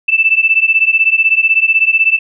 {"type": "beating tone pair", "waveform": "sine", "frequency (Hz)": [2638, 2654], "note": ["E7", "E7"], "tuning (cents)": [1, 11], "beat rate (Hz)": 16, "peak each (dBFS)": -11, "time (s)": [0.08, 2.19], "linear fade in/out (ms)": 10, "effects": []}